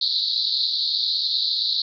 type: band-pass noise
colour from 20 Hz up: white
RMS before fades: -23 dBFS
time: 0.01-1.82 s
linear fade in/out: 5 ms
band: 3800 to 4500 Hz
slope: 96 dB/octave
effects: none